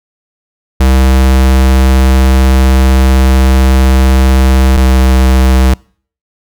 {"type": "tone pair in turn", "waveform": "square", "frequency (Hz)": [65.41, 64.81], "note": ["C2", "C2"], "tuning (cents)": [0, -16], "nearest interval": "unison", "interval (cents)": 16, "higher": "first", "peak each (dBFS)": -5, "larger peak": "neither", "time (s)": [[0.8, 4.77], [4.77, 5.74]], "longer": "first", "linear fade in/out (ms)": 5, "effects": ["noise-tail reverb RT60 0.5 s tail -26 dB re dry"]}